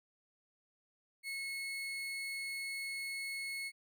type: tone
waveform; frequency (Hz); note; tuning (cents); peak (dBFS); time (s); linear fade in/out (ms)
35% pulse; 2186; C#7; -25; -37; 1.23-3.72; 50
effects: none